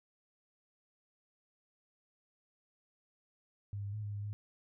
sine tone with pitch steps, 101.3 / 100.6 / 106.6 / 103 / 102.1 / 103.7 Hz, G#2 / G2 / G#2 / G#2 / G#2 / G#2, -43 / +45 / +46 / -14 / -29 / -2 cents, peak -37 dBFS, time 3.73-4.33 s, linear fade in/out 0 ms, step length 100 ms, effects none

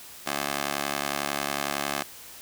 15% pulse tone with high-pass filter, 71 Hz, C#2, 42 cents sharp, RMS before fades -30 dBFS, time 0.26-2.03 s, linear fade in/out 10 ms, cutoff 560 Hz, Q 0.56, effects white hiss -45 dBFS RMS until 2.41 s

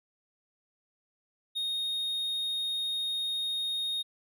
triangle tone, 3714 Hz, A#7, 7 cents flat, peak -28 dBFS, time 1.55-4.03 s, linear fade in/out 20 ms, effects none

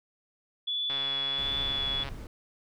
sine tone with vibrato, 3424 Hz, A7, 48 cents flat, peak -28 dBFS, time 0.67-2.04 s, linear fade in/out 10 ms, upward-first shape triangle, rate 1.4 Hz, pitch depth 16 cents each way
click train, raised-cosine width 0.3 ms, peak -23 dBFS, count 165, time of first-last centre 0.9-2.088 s, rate 138 Hz
brown noise, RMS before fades -40 dBFS, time 1.38-2.27 s, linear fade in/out 2 ms
effects none

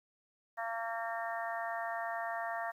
harmonic tone, 228.8 Hz, A#3, 32 cents flat, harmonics 3 / 4 / 5 / 6 / 7 / 8, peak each -38 / -43 / -44 / -47 / -47 / -42 dBFS, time 0.57-2.72 s, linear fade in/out 20 ms, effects 11-bit

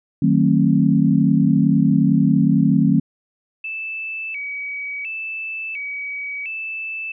sine chord, D# diminished seventh, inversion none, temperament just, 155.56 / 186.68 / 224 / 268.8 Hz, D#3 / F#3 / A3 / C4, 0 / +16 / +31 / +47 cents, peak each -18 dBFS, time 0.22-3 s, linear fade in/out 5 ms
sine tone with vibrato, 2445 Hz, D#7, 31 cents flat, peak -25 dBFS, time 3.64-7.12 s, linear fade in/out 5 ms, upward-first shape square, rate 0.71 Hz, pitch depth 130 cents each way
effects none

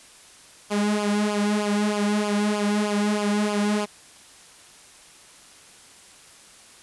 sawtooth tone with flanger, 207.7 Hz, G#3, in tune, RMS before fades -23 dBFS, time 0.7-3.86 s, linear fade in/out 20 ms, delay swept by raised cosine 0.5 to 3.2 ms, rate 3.2 Hz, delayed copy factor -0.75, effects white hiss -49 dBFS RMS until 6.82 s + resampled to 24000 Hz

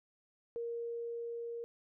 sine tone with level ramp, 468 Hz, A#4, 7 cents sharp, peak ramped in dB -36 to -39 dBFS, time 0.56-1.64 s, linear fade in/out 0 ms, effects none

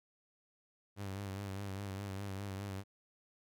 sawtooth tone with vibrato, 98.4 Hz, G2, 7 cents sharp, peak -36 dBFS, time 0.96-2.84 s, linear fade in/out 50 ms, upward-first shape sine, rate 4.9 Hz, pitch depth 51 cents each way, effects none

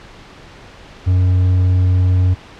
triangle tone, 91.6 Hz, F#2, 17 cents flat, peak -8 dBFS, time 1.06-2.35 s, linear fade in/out 20 ms, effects pink hiss -39 dBFS RMS until 2.59 s + low-pass 4000 Hz 12 dB/octave

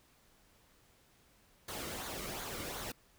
pink noise with flanger, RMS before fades -42 dBFS, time 1.68-2.92 s, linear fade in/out 5 ms, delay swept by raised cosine 0.37 to 1.2 ms, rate 2.7 Hz, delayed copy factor -0.5, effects pink hiss -67 dBFS RMS until 3.18 s

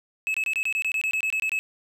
triangle tone bursts, 2588 Hz, E7, 32 cents flat, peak -21 dBFS, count 14, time 0.27-1.59 s, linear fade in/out 0 ms, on 72 ms, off 24 ms, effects none

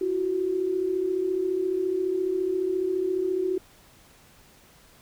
sine tone pair together, 339 / 373.5 Hz, E4 / F#4, +49 / +16 cents, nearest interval major second, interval 167 cents, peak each -30 / -24 dBFS, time 0.01-3.58 s, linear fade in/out 5 ms, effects pink hiss -55 dBFS RMS until 5.01 s

